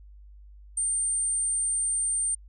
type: tone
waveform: sine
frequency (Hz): 8870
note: C#9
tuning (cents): 0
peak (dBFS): -24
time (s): 0.77-2.35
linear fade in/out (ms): 5
effects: added 50 Hz sine -46 dBFS peak until 2.48 s